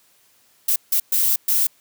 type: noise bursts at uneven times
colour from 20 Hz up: violet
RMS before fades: -18 dBFS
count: 4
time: 0.68-0.76 / 0.92-1 / 1.12-1.36 / 1.48-1.67 s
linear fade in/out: 5 ms
effects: white hiss -58 dBFS RMS until 1.8 s + high-pass 80 Hz 12 dB/octave